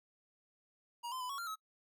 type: tone with pitch steps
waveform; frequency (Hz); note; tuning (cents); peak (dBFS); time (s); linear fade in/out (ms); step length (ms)
square; 950 / 1030 / 1001 / 1112 / 1384 / 1286; A#5 / C6 / B5 / C#6 / F6 / E6; +33 / -28 / +23 / +5 / -16 / -43; -40; 1.03-1.558; 20; 88
effects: noise-tail reverb RT60 0.1 s tail -25 dB re dry